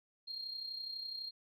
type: tone with amplitude modulation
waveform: sine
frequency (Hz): 4221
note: C8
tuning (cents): +14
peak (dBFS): -37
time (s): 0.27-1.31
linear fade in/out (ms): 20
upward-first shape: sine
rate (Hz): 32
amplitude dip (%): 60
effects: tanh soft clip ceiling -34 dBFS